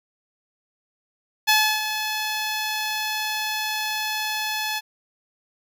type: tone with ADSR envelope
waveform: 10% pulse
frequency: 859 Hz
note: A5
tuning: 42 cents flat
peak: -6 dBFS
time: 1.47-4.81 s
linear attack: 22 ms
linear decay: 310 ms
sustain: -10 dB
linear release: 34 ms
effects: none